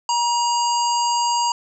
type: harmonic tone with a mistuned harmonic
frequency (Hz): 950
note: A#5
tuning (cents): +33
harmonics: 1 / 3 / 5 / 7 / 8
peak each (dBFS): -18 / -29 / -27 / -30 / -30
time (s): 0.09-1.52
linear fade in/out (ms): 2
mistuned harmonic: 8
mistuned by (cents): -15
effects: none